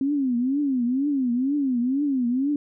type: tone with vibrato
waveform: sine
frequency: 263.8 Hz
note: C4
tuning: 14 cents sharp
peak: -20 dBFS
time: 0.01-2.56 s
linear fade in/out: 2 ms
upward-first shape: triangle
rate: 2.1 Hz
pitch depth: 210 cents each way
effects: none